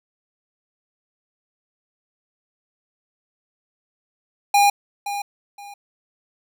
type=tone with echo; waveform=square; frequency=811 Hz; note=G#5; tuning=41 cents flat; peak=-13 dBFS; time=4.54-4.7 s; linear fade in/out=5 ms; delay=520 ms; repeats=2; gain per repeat=-12 dB; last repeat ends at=5.74 s; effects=none